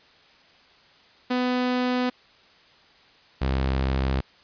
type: tone pair in turn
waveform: sawtooth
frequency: 250 / 66.22 Hz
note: B3 / C2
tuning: +21 / +21 cents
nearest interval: octave + major seventh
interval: 2300 cents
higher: first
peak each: -18 dBFS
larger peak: neither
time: 1.3-2.1 / 3.41-4.21 s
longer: neither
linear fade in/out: 10 ms
effects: white hiss -55 dBFS RMS until 4.43 s + resampled to 11025 Hz